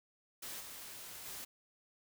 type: noise with level steps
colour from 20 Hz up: white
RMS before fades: -45 / -49 / -46 dBFS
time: 0.42-1.45 s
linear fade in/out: 10 ms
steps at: 0.6 / 1.25 s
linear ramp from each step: 10 ms
effects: none